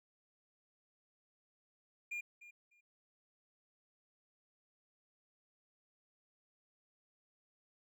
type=tone with echo; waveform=triangle; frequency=2412 Hz; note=D7; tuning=46 cents sharp; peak=-37 dBFS; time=2.11-2.21 s; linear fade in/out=10 ms; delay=300 ms; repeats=2; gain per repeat=-15 dB; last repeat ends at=2.81 s; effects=none